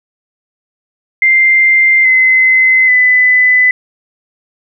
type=tone with pitch steps; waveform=sine; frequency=2093 / 2048 / 2003 Hz; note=C7 / C7 / B6; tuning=0 / -38 / +24 cents; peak=-5 dBFS; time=1.22-3.71 s; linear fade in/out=2 ms; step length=830 ms; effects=none